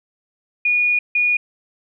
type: tone bursts at uneven times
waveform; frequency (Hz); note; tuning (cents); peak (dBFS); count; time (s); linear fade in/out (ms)
sine; 2448; D#7; -29; -14; 2; 0.65-0.99 / 1.15-1.37; 5
effects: none